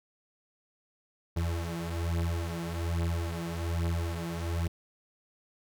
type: beating tone pair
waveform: 35% pulse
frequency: 83.8 / 85 Hz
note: E2 / F2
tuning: +29 / -46 cents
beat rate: 1.2 Hz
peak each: -31 dBFS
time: 1.36-4.68 s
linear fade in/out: 10 ms
effects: none